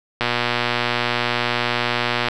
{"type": "click train", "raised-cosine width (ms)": 0.3, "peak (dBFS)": -3, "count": 250, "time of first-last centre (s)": [0.21, 2.285], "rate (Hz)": 120, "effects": []}